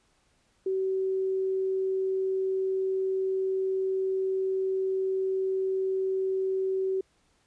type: tone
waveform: sine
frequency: 380.7 Hz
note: F#4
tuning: 49 cents sharp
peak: -25 dBFS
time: 0.66-7.01 s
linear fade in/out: 5 ms
effects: pink hiss -68 dBFS RMS until 7.46 s + resampled to 22050 Hz